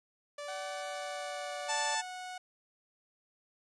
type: tone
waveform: sawtooth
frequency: 582 Hz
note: D5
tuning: 16 cents flat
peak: -36 dBFS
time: 0.38-1.95 s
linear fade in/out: 5 ms
type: tone with pitch glide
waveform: sawtooth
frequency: 753 to 734.5 Hz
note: F#5 to F#5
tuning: +30 to -13 cents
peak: -37 dBFS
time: 0.48-2.38 s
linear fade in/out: 5 ms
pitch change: -43 cents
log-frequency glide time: 0.65-1.56 s
type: harmonic tone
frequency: 880 Hz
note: A5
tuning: in tune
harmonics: 1 / 2 / 3 / 4 / 5 / 6 / 7 / 8 / 9 / 10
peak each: -34 / -37 / -44 / -42 / -45 / -42 / -44 / -43 / -44 / -49 dBFS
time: 1.68-2.02 s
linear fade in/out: 20 ms
effects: resampled to 22050 Hz